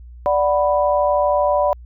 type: chord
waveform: sine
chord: B minor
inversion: first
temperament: equal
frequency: 587.3 / 740 / 987.8 Hz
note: D5 / F#5 / B5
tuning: 0 / 0 / 0 cents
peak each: -16 / -21 / -20 dBFS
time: 0.26-1.73 s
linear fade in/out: 0 ms
effects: added 60 Hz sine -36 dBFS peak until 1.85 s